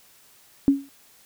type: tone with exponential decay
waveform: sine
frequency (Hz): 277.2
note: C#4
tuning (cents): 0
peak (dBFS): -10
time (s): 0.68-0.89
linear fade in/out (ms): 0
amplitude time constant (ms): 44
effects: white hiss -55 dBFS RMS until 1.25 s